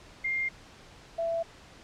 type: tone pair in turn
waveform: sine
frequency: 2112 / 666.5 Hz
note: C7 / E5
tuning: +16 / +19 cents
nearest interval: octave + minor sixth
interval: 1997 cents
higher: first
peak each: -27 dBFS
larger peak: neither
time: 0.24-0.49 / 1.18-1.43 s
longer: neither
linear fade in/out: 10 ms
effects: pink hiss -52 dBFS RMS until 1.83 s + low-pass 6000 Hz 12 dB/octave